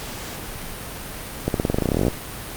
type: accelerating click train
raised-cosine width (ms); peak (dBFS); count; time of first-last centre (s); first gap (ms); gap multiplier
2; -6; 19; 1.48-2.082; 62; 0.92
effects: pink hiss -33 dBFS RMS until 2.56 s + Opus 48 kbps